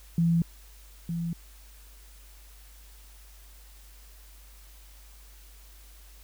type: tone pair in turn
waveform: sine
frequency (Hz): 167.8 / 168.67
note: E3 / E3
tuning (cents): +31 / +40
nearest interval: unison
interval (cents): 9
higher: second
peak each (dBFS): -20 / -28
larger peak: first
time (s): 0.18-0.42 / 1.09-1.33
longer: neither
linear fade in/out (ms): 2
effects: added 50 Hz sine -49 dBFS peak until 6.23 s + white hiss -56 dBFS RMS until 6.23 s